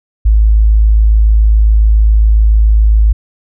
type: tone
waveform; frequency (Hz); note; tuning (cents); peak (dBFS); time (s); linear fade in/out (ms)
sine; 53.6; A1; -45; -4; 0.25-3.13; 10
effects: none